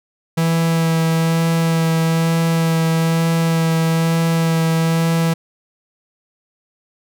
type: tone with vibrato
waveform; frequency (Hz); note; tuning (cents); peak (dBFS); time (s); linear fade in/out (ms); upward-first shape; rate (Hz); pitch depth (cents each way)
45% pulse; 164; E3; -9; -14; 0.37-5.34; 10; sine; 1.1; 12
effects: none